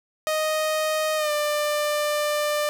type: tone with pitch glide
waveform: sawtooth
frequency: 622.3 to 594.9 Hz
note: D#5 to D5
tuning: 0 to +22 cents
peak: -18 dBFS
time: 0.27-2.69 s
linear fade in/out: 0 ms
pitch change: -78 cents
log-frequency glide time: 1.16-1.32 s
effects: none